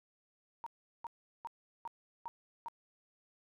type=tone bursts; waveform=sine; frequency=932.3 Hz; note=A#5; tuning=in tune; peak=-39 dBFS; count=6; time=0.64-2.684 s; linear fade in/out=0 ms; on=24 ms; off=380 ms; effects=none